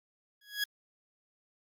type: tone with exponential growth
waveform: 20% pulse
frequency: 1665 Hz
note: G#6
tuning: 4 cents sharp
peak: -22 dBFS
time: 0.41-0.64 s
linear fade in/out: 5 ms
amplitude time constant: 50 ms
effects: Opus 48 kbps